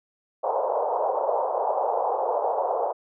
pink band-pass noise, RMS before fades -25 dBFS, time 0.43-2.93 s, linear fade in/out 20 ms, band 480 to 960 Hz, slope 48 dB/octave, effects none

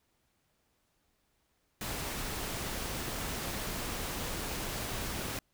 pink noise, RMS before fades -37 dBFS, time 1.81-5.39 s, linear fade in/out 2 ms, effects pink hiss -75 dBFS RMS until 5.53 s

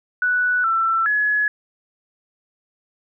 sine tone with pitch steps, 1480 / 1338 / 1693 Hz, F#6 / E6 / G#6, 0 / +25 / +33 cents, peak -16 dBFS, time 0.22-1.48 s, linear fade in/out 2 ms, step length 420 ms, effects none

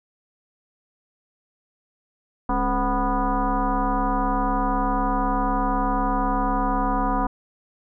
sine tone with frequency modulation, 510 Hz, C5, 44 cents flat, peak -19 dBFS, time 2.49-7.27 s, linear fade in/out 5 ms, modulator 238 Hz, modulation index 2.8, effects none

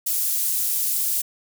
pink high-pass noise, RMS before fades -23 dBFS, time 0.06-1.22 s, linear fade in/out 10 ms, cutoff 11000 Hz, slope 12 dB/octave, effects none

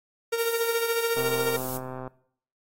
45% pulse tone with tremolo, 462.6 Hz, A#4, 13 cents flat, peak -22 dBFS, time 0.32-1.57 s, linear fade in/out 10 ms, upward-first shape sine, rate 14 Hz, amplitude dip 55%
violet noise, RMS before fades -34 dBFS, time 0.38-1.78 s, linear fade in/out 10 ms
click train, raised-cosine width 1 ms, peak -23 dBFS, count 118, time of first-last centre 1.17-2.077 s, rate 129 Hz
effects noise-tail reverb RT60 0.6 s tail -19 dB re dry + AAC 48 kbps

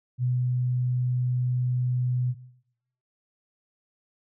sine tone, 124.9 Hz, B2, 20 cents sharp, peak -22 dBFS, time 0.18-2.35 s, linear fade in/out 50 ms, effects noise-tail reverb RT60 0.8 s tail -18 dB re dry

